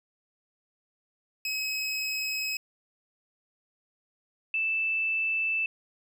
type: tone pair in turn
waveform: 25% pulse / sine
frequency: 2555 / 2642 Hz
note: D#7 / E7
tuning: +45 / +3 cents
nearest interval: minor second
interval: 58 cents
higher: second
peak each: -25 dBFS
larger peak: neither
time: 1.45-2.57 / 4.54-5.66 s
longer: neither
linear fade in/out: 2 ms
effects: none